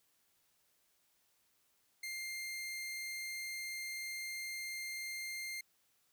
sawtooth tone, 2107 Hz, C7, 12 cents sharp, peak -37 dBFS, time 2.03-5.61 s, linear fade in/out 5 ms, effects white hiss -75 dBFS RMS until 6.12 s

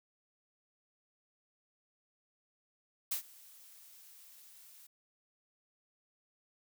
blue noise with ADSR envelope, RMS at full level -33 dBFS, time 3.11-4.87 s, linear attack 9 ms, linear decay 100 ms, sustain -24 dB, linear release 8 ms, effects none

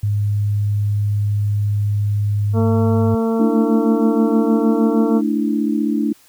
sine tone, 103.2 Hz, G#2, 10 cents flat, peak -15 dBFS, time 0.03-3.15 s, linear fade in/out 5 ms
harmonic tone, 226.4 Hz, A3, 50 cents sharp, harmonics 1 / 2 / 3 / 4 / 5 / 6, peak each -17 / -20 / -28 / -31 / -33 / -36 dBFS, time 2.53-5.22 s, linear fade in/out 50 ms
sine chord, A suspended fourth, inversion none, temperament equal, 220 / 293.7 / 329.6 Hz, A3 / D4 / E4, 0 / 0 / 0 cents, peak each -19 / -19 / -23 dBFS, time 3.39-6.13 s, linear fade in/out 10 ms
effects white hiss -51 dBFS RMS until 6.28 s

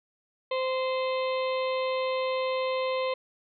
harmonic tone, 519 Hz, C5, 14 cents flat, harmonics 1 / 2 / 4 / 5 / 6 / 7 / 8, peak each -27 / -33 / -39 / -41 / -43 / -44 / -45 dBFS, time 0.51-3.14 s, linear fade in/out 5 ms, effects none

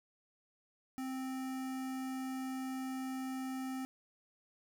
square tone with notch filter, 261.6 Hz, C4, in tune, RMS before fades -40 dBFS, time 0.98-3.85 s, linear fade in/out 0 ms, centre 3700 Hz, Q 1.7, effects none

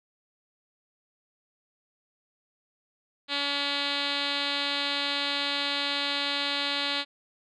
5% pulse tone with low-pass filter, 283.9 Hz, C#4, 41 cents sharp, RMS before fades -29 dBFS, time 3.28-7.05 s, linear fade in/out 50 ms, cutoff 4100 Hz, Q 4.9, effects none

